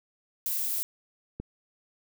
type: noise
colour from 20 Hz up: violet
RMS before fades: -30 dBFS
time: 0.46-0.83 s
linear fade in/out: 0 ms
type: click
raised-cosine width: 3 ms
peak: -22 dBFS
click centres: 1.4 s
effects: none